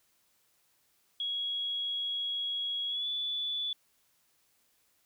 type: tone with pitch glide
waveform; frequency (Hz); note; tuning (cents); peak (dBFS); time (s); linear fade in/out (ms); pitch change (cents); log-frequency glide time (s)
sine; 3322 to 3461; G#7 to A7; 0 to -29; -31; 1.2-3.73; 2; +71; 2.88-3.07
effects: white hiss -71 dBFS RMS until 5.05 s